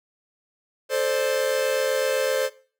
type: tone cluster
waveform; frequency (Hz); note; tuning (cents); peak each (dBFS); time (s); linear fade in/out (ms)
45% pulse; 436.3 / 524 / 592; A4 / C5 / D5; -15 / +2 / +14; -28 / -23 / -29; 0.89-2.5; 50
effects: noise-tail reverb RT60 0.4 s tail -18 dB re dry